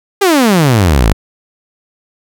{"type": "exponential sweep", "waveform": "sawtooth", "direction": "down", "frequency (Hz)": [415.3, 46.63], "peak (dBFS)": -3, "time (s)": [0.21, 1.13], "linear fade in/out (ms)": 10, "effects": []}